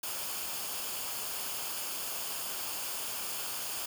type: noise with comb filter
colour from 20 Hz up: white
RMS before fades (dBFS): -37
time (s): 0.03-3.86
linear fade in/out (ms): 5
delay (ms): 0.51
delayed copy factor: -0.5
effects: none